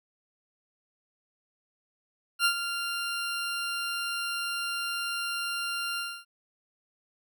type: tone with ADSR envelope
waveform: 20% pulse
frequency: 1391 Hz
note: F6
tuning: 7 cents flat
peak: -15 dBFS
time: 2.39-6.25 s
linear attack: 61 ms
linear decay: 82 ms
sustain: -10 dB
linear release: 270 ms
effects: none